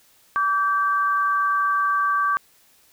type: tone pair together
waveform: sine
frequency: 1152.5 / 1568 Hz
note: D6 / G6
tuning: -33 / 0 cents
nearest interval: perfect fourth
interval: 533 cents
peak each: -19 / -24 dBFS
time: 0.36-2.37 s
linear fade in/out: 0 ms
effects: white hiss -57 dBFS RMS until 2.92 s